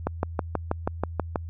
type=click train; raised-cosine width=1 ms; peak=-10 dBFS; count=9; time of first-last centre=0.07-1.358 s; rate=6.21 Hz; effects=added 83 Hz sine -33 dBFS peak until 1.49 s